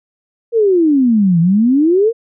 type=exponential two-way sweep; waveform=sine; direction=down then up; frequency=478.2 to 162.5 to 478.2 Hz; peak=-8 dBFS; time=0.52-2.13 s; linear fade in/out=50 ms; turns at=1.4 s; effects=none